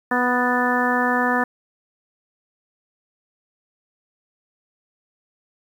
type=harmonic tone with a mistuned harmonic; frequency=246.9 Hz; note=B3; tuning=in tune; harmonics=1 / 2 / 3 / 4 / 5 / 6 / 7; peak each=-23 / -26 / -25 / -25 / -27 / -28 / -23 dBFS; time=0.11-1.44 s; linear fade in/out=5 ms; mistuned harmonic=7; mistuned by=+26 cents; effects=8-bit